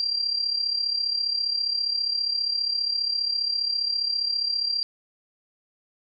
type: tone with amplitude modulation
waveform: sine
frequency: 4738 Hz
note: D8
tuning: 14 cents sharp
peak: -20 dBFS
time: 0-4.83 s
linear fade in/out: 0 ms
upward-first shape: sine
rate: 34.9 Hz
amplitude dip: 65%
effects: none